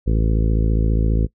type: harmonic tone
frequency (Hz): 54.8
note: A1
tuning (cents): -6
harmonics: 1 / 2 / 3 / 4 / 5 / 6 / 7 / 8 / 9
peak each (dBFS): -16 / -22 / -26 / -28 / -30 / -32 / -33 / -34 / -35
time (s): 0.06-1.27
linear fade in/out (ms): 20
effects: noise-tail reverb RT60 0.1 s tail -21 dB re dry